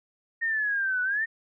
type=exponential two-way sweep; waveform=sine; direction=down then up; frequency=1855 to 1472 to 1855 Hz; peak=-24 dBFS; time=0.41-1.26 s; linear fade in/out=20 ms; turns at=1.02 s; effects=none